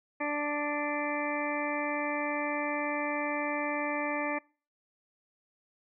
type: harmonic tone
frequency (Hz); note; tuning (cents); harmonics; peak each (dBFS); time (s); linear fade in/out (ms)
293.7; D4; 0; 1 / 2 / 3 / 4 / 6 / 7 / 8; -35 / -35 / -37 / -39 / -39 / -39 / -39; 0.2-4.39; 10
effects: noise-tail reverb RT60 0.4 s tail -25 dB re dry